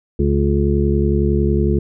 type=harmonic tone; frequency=70.9 Hz; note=C#2; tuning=40 cents sharp; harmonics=1 / 2 / 3 / 5 / 6; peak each=-17 / -20 / -20 / -20 / -23 dBFS; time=0.19-1.79 s; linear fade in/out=5 ms; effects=none